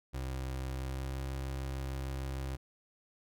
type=tone with pitch glide; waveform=30% pulse; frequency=65.41 to 66.63 Hz; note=C2 to C2; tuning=0 to +32 cents; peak=-33 dBFS; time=0.13-2.57 s; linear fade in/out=20 ms; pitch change=+32 cents; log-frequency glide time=0.72-1.25 s; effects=none